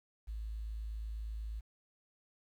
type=tone with quantisation; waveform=sine; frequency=54.1 Hz; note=A1; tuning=29 cents flat; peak=-38 dBFS; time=0.27-1.61 s; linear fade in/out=20 ms; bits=11; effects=none